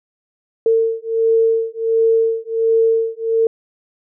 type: beating tone pair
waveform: sine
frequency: 451.4 / 452.8 Hz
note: A4 / A4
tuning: +44 / +50 cents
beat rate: 1.4 Hz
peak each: -16 dBFS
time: 0.66-3.47 s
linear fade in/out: 2 ms
effects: none